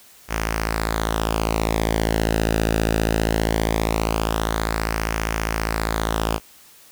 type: tone with flanger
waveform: sawtooth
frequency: 55 Hz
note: A1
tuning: in tune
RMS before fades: -22 dBFS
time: 0.28-6.4 s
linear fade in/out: 50 ms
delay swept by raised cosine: 0.25 to 0.93 ms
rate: 0.2 Hz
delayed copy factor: -0.7
effects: white hiss -49 dBFS RMS until 6.91 s